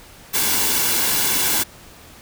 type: noise with comb filter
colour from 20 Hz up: white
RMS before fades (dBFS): -19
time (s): 0.33-1.64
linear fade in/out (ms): 20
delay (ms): 1.6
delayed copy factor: -0.5
effects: pink hiss -44 dBFS RMS until 2.21 s